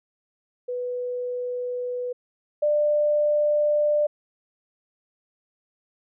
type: tone pair in turn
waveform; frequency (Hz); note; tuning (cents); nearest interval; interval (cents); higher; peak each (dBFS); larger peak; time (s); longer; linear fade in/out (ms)
sine; 493.9 / 594.7; B4 / D5; 0 / +22; minor third; 322; second; -26 / -18; second; 0.68-2.13 / 2.62-4.07; neither; 10
effects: none